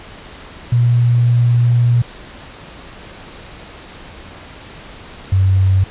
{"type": "tone pair in turn", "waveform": "sine", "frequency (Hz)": [120, 95.07], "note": ["B2", "F#2"], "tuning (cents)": [-49, 47], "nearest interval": "major third", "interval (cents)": 404, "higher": "first", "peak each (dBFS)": -9, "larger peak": "neither", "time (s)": [[0.72, 2.02], [5.32, 5.84]], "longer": "first", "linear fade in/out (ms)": 5, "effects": ["pink hiss -36 dBFS RMS until 5.9 s", "resampled to 8000 Hz"]}